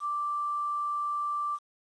sine tone with quantisation, 1174.7 Hz, D6, in tune, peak -28 dBFS, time 0-1.59 s, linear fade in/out 50 ms, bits 9, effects resampled to 22050 Hz

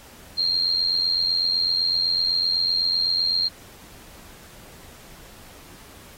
sine tone with amplitude modulation, 4208 Hz, C8, 9 cents sharp, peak -16 dBFS, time 0.37-3.49 s, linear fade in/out 20 ms, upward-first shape sine, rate 87.9 Hz, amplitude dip 70%, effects pink hiss -47 dBFS RMS until 6.17 s + AAC 48 kbps

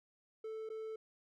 triangle tone with dropouts, 440 Hz, A4, in tune, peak -39 dBFS, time 0.44-0.96 s, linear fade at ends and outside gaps 5 ms, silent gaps 0.691-0.7 s, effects none

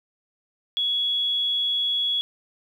sine tone, 3360 Hz, G#7, 19 cents sharp, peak -21 dBFS, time 0.77-2.21 s, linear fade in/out 0 ms, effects 9-bit

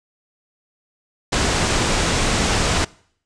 pink low-pass noise, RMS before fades -19 dBFS, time 1.32-2.85 s, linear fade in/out 10 ms, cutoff 8700 Hz, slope 48 dB/octave, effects noise-tail reverb RT60 0.6 s tail -23 dB re dry

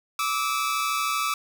sawtooth tone pair together, 1164.1 / 1297 Hz, D6 / E6, -16 / -28 cents, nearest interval major second, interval 188 cents, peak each -23 dBFS, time 0.19-1.34 s, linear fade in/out 2 ms, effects none

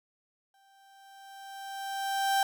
35% pulse tone with exponential growth, 784 Hz, G5, in tune, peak -21 dBFS, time 0.54-2.43 s, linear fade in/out 2 ms, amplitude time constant 410 ms, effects none

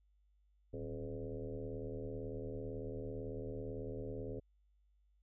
sine tone with frequency modulation, 268.1 Hz, C4, 42 cents sharp, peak -40 dBFS, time 0.73-4.4 s, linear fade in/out 10 ms, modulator 78 Hz, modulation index 3.4, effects added 50 Hz sine -69 dBFS peak until 5.22 s

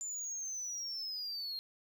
sine linear sweep, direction down, 7140 to 4186 Hz, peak -35 dBFS, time 0.01-1.59 s, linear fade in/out 0 ms, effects tanh soft clip ceiling -37 dBFS + 11-bit

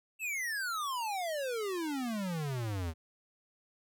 square exponential sweep, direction down, 2700 to 77.78 Hz, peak -34 dBFS, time 0.19-2.94 s, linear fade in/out 50 ms, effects none

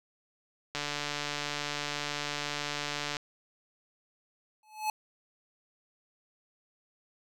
click train, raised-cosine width 0.2 ms, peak -16 dBFS, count 354, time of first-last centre 0.75-3.168 s, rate 146 Hz
square tone with exponential growth, 859 Hz, A5, 42 cents flat, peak -26 dBFS, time 4.63-4.9 s, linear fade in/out 2 ms, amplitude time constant 58 ms
effects none

